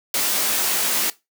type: noise with comb filter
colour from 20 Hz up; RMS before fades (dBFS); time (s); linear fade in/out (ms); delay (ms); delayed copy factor
white; -21; 0.14-1.1; 2; 19; +1
effects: noise-tail reverb RT60 0.2 s tail -18 dB re dry + high-pass 200 Hz 12 dB/octave